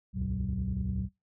sine tone cluster, 64.3 / 74.8 / 96.8 / 121.8 / 189 Hz, C2 / D2 / G2 / B2 / F#3, -30 / +32 / -21 / -24 / +37 cents, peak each -35 / -35 / -37 / -36 / -33 dBFS, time 0.13-1.09 s, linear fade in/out 50 ms, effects noise-tail reverb RT60 0.2 s tail -23 dB re dry + tanh soft clip ceiling -22 dBFS

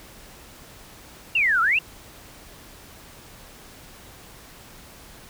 sine exponential two-way sweep, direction down then up, 2849 to 1293 to 2849 Hz, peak -17 dBFS, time 1.35-1.79 s, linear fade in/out 5 ms, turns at 1.61 s, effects pink hiss -46 dBFS RMS until 5.29 s

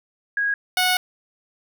sine / 10% pulse tone pair in turn, 1647 / 733.7 Hz, G#6 / F#5, -15 / -15 cents, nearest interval octave + major second, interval 1400 cents, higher first, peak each -19 / -9 dBFS, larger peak second, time 0.37-0.54 / 0.77-0.97 s, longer second, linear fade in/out 2 ms, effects none

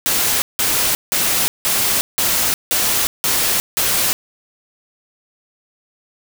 white noise bursts, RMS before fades -17 dBFS, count 8, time 0.06-4.13 s, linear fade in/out 0 ms, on 360 ms, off 170 ms, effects none

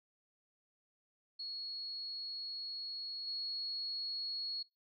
sine tone with level steps, 4335 Hz, C#8, 39 cents flat, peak -40 / -37 dBFS, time 1.39-4.63 s, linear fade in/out 10 ms, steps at 3.27 s, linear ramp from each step 5 ms, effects noise-tail reverb RT60 0.2 s tail -22 dB re dry

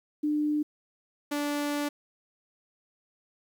sine / sawtooth tone pair in turn, 299.3 / 291.1 Hz, D4 / D4, +33 / -15 cents, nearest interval unison, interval 48 cents, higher first, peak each -24 dBFS, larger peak neither, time 0.23-0.63 / 1.31-1.89 s, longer second, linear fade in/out 10 ms, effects 10-bit

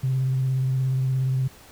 sine tone with vibrato, 131.1 Hz, C3, 4 cents sharp, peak -19 dBFS, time 0.03-1.48 s, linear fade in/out 10 ms, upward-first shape triangle, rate 17 Hz, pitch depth 31 cents each way, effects tanh soft clip ceiling -16 dBFS + pink hiss -49 dBFS RMS until 1.71 s

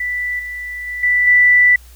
sine tone with level steps, 1975.5 Hz, B6, in tune, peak -18 / -24 / -22 / -11 / -7 dBFS, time 0-1.76 s, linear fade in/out 5 ms, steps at 0.39 / 0.87 / 1.03 / 1.27 s, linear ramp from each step 5 ms, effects added 60 Hz sine -39 dBFS peak until 1.95 s + white hiss -48 dBFS RMS until 1.95 s

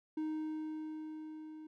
triangle tone with level ramp, 311.1 Hz, D#4, in tune, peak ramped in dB -32 to -45 dBFS, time 0.17-1.67 s, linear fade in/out 5 ms, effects none

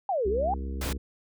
sine exponential two-way sweep, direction down then up, 830.6 to 375.4 to 830.6 Hz, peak -24 dBFS, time 0.09-0.54 s, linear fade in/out 2 ms, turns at 0.28 s
harmonic tone, 67.1 Hz, C2, 44 cents sharp, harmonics 1 / 3 / 4 / 5 / 6 / 7, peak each -31 / -41 / -43 / -45 / -47 / -48 dBFS, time 0.25-0.98 s, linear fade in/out 10 ms
pink noise, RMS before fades -33 dBFS, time 0.81-0.93 s, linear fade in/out 5 ms
effects none

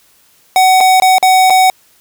square tone with dropouts, 750 Hz, F#5, 23 cents sharp, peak -6 dBFS, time 0.56-1.7 s, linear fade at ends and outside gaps 1 ms, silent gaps 0.805-0.809 / 1-1.021 / 1.183-1.227 / 1.499-1.504 s, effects white hiss -50 dBFS RMS until 2 s

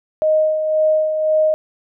sine tone with tremolo, 622.3 Hz, D#5, in tune, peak -11 dBFS, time 0.22-1.54 s, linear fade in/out 0 ms, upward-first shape sine, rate 1.9 Hz, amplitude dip 50%, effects none

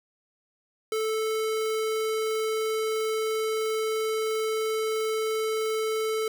square tone, 438.5 Hz, A4, 6 cents flat, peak -26 dBFS, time 0.92-6.28 s, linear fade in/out 2 ms, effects none

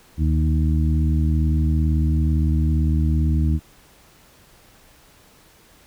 harmonic tone with a mistuned harmonic, 77.78 Hz, D#2, in tune, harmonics 1 / 2 / 3 / 4, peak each -17 / -23 / -27 / -29 dBFS, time 0.17-3.6 s, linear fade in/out 50 ms, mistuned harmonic 1, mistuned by -40 cents, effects pink hiss -52 dBFS RMS until 5.86 s

